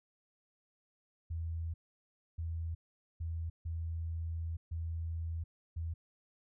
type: tone bursts at uneven times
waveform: sine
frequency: 82.41 Hz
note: E2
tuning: in tune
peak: -35 dBFS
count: 6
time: 1.3-1.74 / 2.38-2.75 / 3.2-3.5 / 3.65-4.57 / 4.71-5.44 / 5.76-5.94 s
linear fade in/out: 10 ms
effects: none